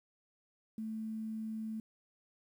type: tone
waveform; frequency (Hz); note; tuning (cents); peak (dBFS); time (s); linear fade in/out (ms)
sine; 220; A3; 0; -37; 0.78-1.8; 2
effects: 11-bit